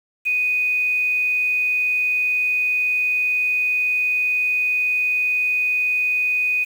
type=tone with quantisation; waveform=sine; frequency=2489 Hz; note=D#7; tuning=in tune; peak=-17 dBFS; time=0.25-6.65 s; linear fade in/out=20 ms; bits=7; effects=none